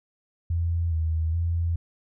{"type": "tone with vibrato", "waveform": "sine", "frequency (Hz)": 82.41, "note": "E2", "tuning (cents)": 0, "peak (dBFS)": -22, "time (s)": [0.5, 1.76], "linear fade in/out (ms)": 5, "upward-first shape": "square", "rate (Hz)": 1.2, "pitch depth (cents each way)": 42, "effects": []}